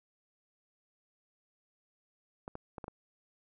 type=clicks; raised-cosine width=1 ms; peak=-27 dBFS; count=5; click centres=2.479 / 2.554 / 2.782 / 2.842 / 2.881 s; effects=none